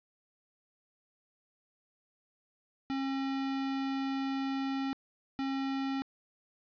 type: tone pair in turn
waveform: square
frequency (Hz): 270 / 270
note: C#4 / C#4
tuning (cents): -45 / -45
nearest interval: unison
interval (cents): 0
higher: neither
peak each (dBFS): -32 / -32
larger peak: neither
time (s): 2.9-4.93 / 5.39-6.02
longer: first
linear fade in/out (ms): 0
effects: resampled to 11025 Hz + 12-bit